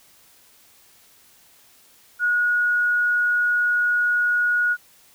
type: tone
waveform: sine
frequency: 1451 Hz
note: F#6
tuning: 34 cents flat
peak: -17 dBFS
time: 2.19-4.77 s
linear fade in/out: 50 ms
effects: white hiss -54 dBFS RMS until 5.14 s